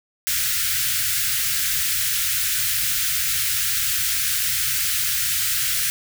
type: band-stop noise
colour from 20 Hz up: white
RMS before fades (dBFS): -22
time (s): 0.27-5.9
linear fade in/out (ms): 0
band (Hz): 140 to 1400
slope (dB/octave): 48
effects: none